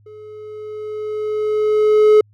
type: tone with level ramp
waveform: triangle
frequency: 426.4 Hz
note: G#4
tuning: 46 cents sharp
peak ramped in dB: -34 to -4 dBFS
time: 0.06-2.21 s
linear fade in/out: 5 ms
effects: added 104 Hz sine -49 dBFS peak until 2.33 s